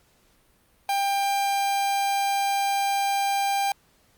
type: tone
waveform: 45% pulse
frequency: 795 Hz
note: G5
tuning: 24 cents sharp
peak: -22 dBFS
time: 0.89-3.72 s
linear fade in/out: 2 ms
effects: pink hiss -62 dBFS RMS until 4.17 s + Opus 48 kbps